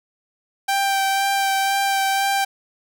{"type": "tone with vibrato", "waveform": "sawtooth", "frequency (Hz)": 784, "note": "G5", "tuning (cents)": 0, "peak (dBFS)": -14, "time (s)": [0.68, 2.45], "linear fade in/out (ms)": 10, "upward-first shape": "sine", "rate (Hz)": 2, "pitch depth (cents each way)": 13, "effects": []}